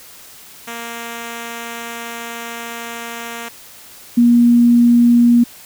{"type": "tone pair in turn", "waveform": ["5% pulse", "sine"], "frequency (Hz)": [233.1, 238.4], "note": ["A#3", "A#3"], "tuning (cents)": [0, 39], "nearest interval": "unison", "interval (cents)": 39, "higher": "second", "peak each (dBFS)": [-15, -7], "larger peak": "second", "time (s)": [[0.67, 3.49], [4.17, 5.44]], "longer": "first", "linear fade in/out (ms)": 10, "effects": ["white hiss -40 dBFS RMS until 5.65 s"]}